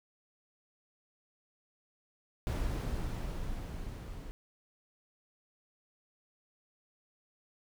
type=noise with level ramp; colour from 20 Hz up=brown; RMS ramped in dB=-32 to -44 dBFS; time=2.47-4.31 s; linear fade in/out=0 ms; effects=none